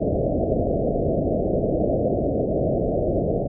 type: low-pass noise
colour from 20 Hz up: white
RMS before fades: -22 dBFS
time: 0-3.48 s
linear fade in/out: 20 ms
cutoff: 680 Hz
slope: 96 dB/octave
effects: none